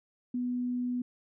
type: tone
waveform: sine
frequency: 246.9 Hz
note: B3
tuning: in tune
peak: -29 dBFS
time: 0.34-1.02 s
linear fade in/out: 5 ms
effects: none